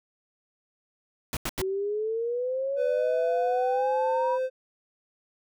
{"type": "noise bursts", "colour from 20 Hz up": "pink", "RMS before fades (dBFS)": -30, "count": 3, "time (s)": [1.33, 1.616], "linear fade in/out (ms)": 0, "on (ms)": 38, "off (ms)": 86}
{"type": "exponential sweep", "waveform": "sine", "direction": "up", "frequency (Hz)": [370, 987.8], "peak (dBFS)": -26, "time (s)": [1.58, 4.39], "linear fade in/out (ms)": 50}
{"type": "tone with pitch glide", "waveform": "triangle", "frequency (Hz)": [501, 517.2], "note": ["B4", "C5"], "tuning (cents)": [25, -20], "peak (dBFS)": -23, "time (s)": [2.76, 4.5], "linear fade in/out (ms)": 50, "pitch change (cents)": 55, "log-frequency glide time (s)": [3.73, 3.87]}
{"effects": []}